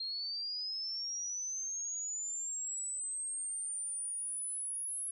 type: linear sweep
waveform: sine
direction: up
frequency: 4186 to 10820 Hz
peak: -36 dBFS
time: 0-5.11 s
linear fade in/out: 5 ms
effects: none